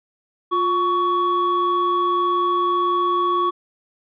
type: tone pair together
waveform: triangle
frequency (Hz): 353.1 / 1121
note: F4 / C#6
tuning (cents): +19 / +19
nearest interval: octave + minor sixth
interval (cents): 2000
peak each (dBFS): -21 / -16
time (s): 0.51-3.51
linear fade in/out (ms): 20
effects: resampled to 11025 Hz